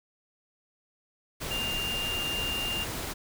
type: tone in noise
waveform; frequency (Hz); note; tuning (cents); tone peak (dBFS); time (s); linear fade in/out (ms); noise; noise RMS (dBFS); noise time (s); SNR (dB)
sine; 2800; F7; +4; -30; 1.5-2.85; 20; pink; -35; 1.4-3.14; +2
effects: none